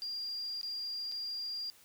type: tone with dropouts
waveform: sine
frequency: 4791 Hz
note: D8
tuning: 34 cents sharp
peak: -36 dBFS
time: 0.02-1.7 s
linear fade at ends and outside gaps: 0 ms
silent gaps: 0.613-0.631 / 1.116-1.121 s
effects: white hiss -61 dBFS RMS until 1.84 s